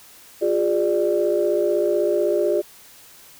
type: tone cluster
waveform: sine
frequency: 353.7 / 409.6 / 593 Hz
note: F4 / G#4 / D5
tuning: +22 / -24 / +17 cents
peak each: -21 dBFS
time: 0.41-2.62 s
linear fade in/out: 20 ms
effects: tanh soft clip ceiling -8 dBFS + white hiss -47 dBFS RMS until 3.39 s